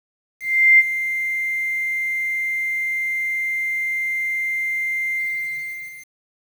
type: tone with ADSR envelope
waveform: sine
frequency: 2093 Hz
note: C7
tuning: in tune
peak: -7 dBFS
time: 0.4-6.11 s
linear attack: 390 ms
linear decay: 33 ms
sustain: -13 dB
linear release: 940 ms
effects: 7-bit